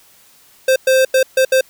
square tone bursts at uneven times, 523.3 Hz, C5, in tune, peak -10 dBFS, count 5, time 0.68-0.76 / 0.87-1.05 / 1.14-1.23 / 1.37-1.45 / 1.52-1.61 s, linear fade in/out 5 ms, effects white hiss -49 dBFS RMS until 1.69 s

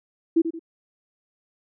sine tone with echo, 329.3 Hz, E4, 2 cents flat, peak -14 dBFS, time 0.36-0.42 s, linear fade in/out 10 ms, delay 87 ms, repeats 2, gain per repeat -9 dB, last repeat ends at 0.594 s, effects none

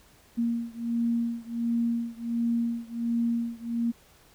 sine beating tone pair, 233.1 / 234.5 Hz, A#3 / A#3, 0 / +11 cents, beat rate 1.4 Hz, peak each -28 / -29 dBFS, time 0.37-3.92 s, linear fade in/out 20 ms, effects pink hiss -58 dBFS RMS until 4.34 s

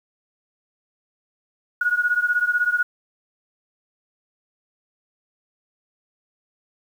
sine beating tone pair, 1447 / 1463 Hz, F#6 / F#6, -39 / -20 cents, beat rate 16 Hz, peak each -20 / -22 dBFS, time 1.81-2.83 s, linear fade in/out 5 ms, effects 8-bit

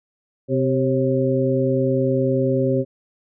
harmonic tone with a mistuned harmonic, 130 Hz, C3, 11 cents flat, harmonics 1 / 2 / 3 / 4, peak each -22 / -22 / -22 / -22 dBFS, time 0.48-2.85 s, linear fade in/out 50 ms, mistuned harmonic 4, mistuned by +62 cents, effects none

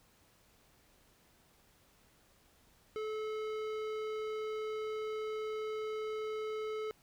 sine tone with tanh clipping, 432.5 Hz, A4, 30 cents flat, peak -38 dBFS, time 2.96-6.91 s, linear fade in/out 0 ms, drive 16 dB, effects pink hiss -67 dBFS RMS until 7.02 s

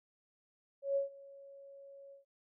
sine tone with ADSR envelope, 554.4 Hz, C#5, in tune, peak -28 dBFS, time 0.82-2.25 s, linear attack 140 ms, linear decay 130 ms, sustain -23 dB, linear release 130 ms, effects none

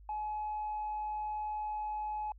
sine tone, 849 Hz, G#5, 38 cents sharp, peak -33 dBFS, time 0.09-2.32 s, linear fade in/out 2 ms, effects tanh soft clip ceiling -31 dBFS + added 50 Hz sine -52 dBFS peak until 2.38 s

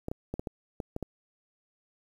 clicks, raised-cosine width 2 ms, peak -20 dBFS, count 8, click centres 0.084 / 0.115 / 0.34 / 0.395 / 0.472 / 0.802 / 0.964 / 1.027 s, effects 9-bit

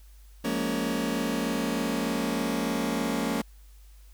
sawtooth chord, Bb minor seventh, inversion second, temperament just, 174.81 / 209.8 / 233.1 / 279.7 Hz, F3 / Ab3 / Bb3 / Db4, +2 / +18 / 0 / +16 cents, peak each -31 / -29 / -26 / -27 dBFS, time 0.44-3.42 s, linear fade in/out 10 ms, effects added 50 Hz sine -48 dBFS peak until 4.13 s + white hiss -62 dBFS RMS until 4.13 s

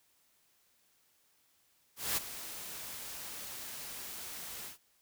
white noise with ADSR envelope, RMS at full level -31 dBFS, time 1.96-4.78 s, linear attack 210 ms, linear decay 19 ms, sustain -13 dB, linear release 120 ms, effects white hiss -71 dBFS RMS until 5.01 s

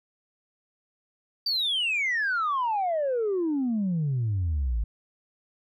sine exponential sweep, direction down, 4699 to 51.7 Hz, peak -22 dBFS, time 1.46-4.84 s, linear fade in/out 5 ms, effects tanh soft clip ceiling -21 dBFS

